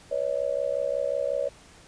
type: tone with amplitude modulation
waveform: sine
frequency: 561 Hz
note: C#5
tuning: 21 cents sharp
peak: -20 dBFS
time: 0.11-1.49 s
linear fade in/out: 10 ms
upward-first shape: sine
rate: 65.5 Hz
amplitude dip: 100%
effects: pink hiss -52 dBFS RMS until 1.87 s + resampled to 22050 Hz